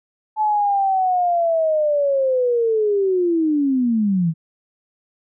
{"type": "linear sweep", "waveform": "sine", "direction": "down", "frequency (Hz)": [868, 156], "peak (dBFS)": -15, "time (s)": [0.36, 4.34], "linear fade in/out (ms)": 50, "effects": []}